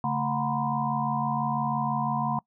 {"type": "tone cluster", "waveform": "sine", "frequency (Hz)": [141.5, 222.6, 729, 954, 1020], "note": ["C#3", "A3", "F#5", "A#5", "C6"], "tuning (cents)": [36, 20, -26, 40, -44], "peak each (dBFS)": -31, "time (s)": [0.04, 2.39], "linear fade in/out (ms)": 2, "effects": ["noise-tail reverb RT60 0.1 s tail -24 dB re dry"]}